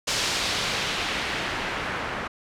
white noise with low-pass filter sweep, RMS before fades -28 dBFS, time 0.07-2.28 s, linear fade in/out 10 ms, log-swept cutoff 5600 to 1500 Hz, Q 0.98, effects none

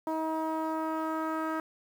sawtooth tone with low-pass filter sweep, 317.9 Hz, D#4, 37 cents sharp, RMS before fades -32 dBFS, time 0.07-1.6 s, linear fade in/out 2 ms, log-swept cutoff 910 to 1400 Hz, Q 3.1, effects 9-bit

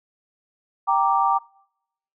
sine chord, G minor, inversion none, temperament equal, 784 / 932.3 / 1174.7 Hz, G5 / Bb5 / D6, 0 / 0 / 0 cents, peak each -21 dBFS, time 0.87-1.39 s, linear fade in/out 20 ms, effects noise-tail reverb RT60 0.8 s tail -25 dB re dry

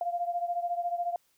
sine beating tone pair, 694 / 708 Hz, F5 / F5, -11 / +23 cents, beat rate 14 Hz, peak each -30 / -34 dBFS, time 0.01-1.16 s, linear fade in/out 2 ms, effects white hiss -70 dBFS RMS until 1.37 s

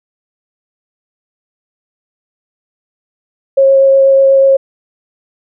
sine tone with vibrato, 542 Hz, C#5, 39 cents flat, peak -4 dBFS, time 3.57-4.57 s, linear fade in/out 10 ms, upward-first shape triangle, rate 8.2 Hz, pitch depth 10 cents each way, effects none

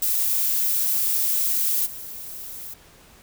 violet noise with level steps, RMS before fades -22 / -36 dBFS, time 0.02-2.74 s, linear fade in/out 5 ms, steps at 1.85 s, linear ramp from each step 20 ms, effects pink hiss -51 dBFS RMS until 3.22 s

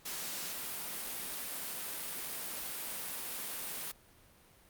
white high-pass noise, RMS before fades -40 dBFS, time 0.05-3.92 s, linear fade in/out 10 ms, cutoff 150 Hz, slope 96 dB/octave, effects pink hiss -62 dBFS RMS until 4.69 s + Opus 48 kbps

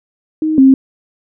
sine tone pair in turn, 312.5 / 266.5 Hz, D#4 / C4, +8 / +32 cents, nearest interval minor third, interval 276 cents, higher first, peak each -12 / -3 dBFS, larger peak second, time 0.42-0.58 / 0.58-0.74 s, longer neither, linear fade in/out 2 ms, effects none

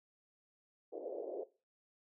pink band-pass noise, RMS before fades -43 dBFS, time 0.92-1.44 s, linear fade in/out 10 ms, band 370 to 600 Hz, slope 48 dB/octave, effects noise-tail reverb RT60 0.3 s tail -18 dB re dry

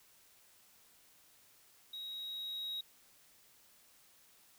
triangle tone with level ramp, 3806 Hz, A#7, 35 cents sharp, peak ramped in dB -41 to -36 dBFS, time 1.93-2.81 s, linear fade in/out 5 ms, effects white hiss -65 dBFS RMS until 4.58 s

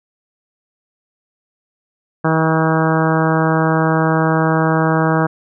harmonic tone, 160 Hz, D#3, 49 cents sharp, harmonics 1 / 2 / 3 / 4 / 5 / 6 / 7 / 8 / 9 / 10, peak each -16 / -19 / -21 / -22 / -23 / -24 / -24 / -25 / -26 / -26 dBFS, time 2.24-5.27 s, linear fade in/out 10 ms, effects none

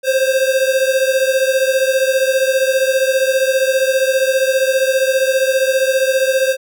square beating tone pair, 523.3 / 538.3 Hz, C5 / C5, 0 / +49 cents, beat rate 15 Hz, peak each -15 / -18 dBFS, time 0.03-6.57 s, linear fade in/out 50 ms, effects none

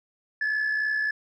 sine tone pair together, 1661.2 / 1724.6 Hz, G#6 / A6, 0 / -35 cents, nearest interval minor second, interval 65 cents, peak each -30 / -22 dBFS, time 0.41-1.11 s, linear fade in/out 5 ms, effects tanh soft clip ceiling -21 dBFS

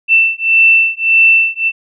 sine beating tone pair, 2672 / 2673.7 Hz, E7 / E7, +23 / +24 cents, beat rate 1.7 Hz, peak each -10 dBFS, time 0.08-1.72 s, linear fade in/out 50 ms, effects none

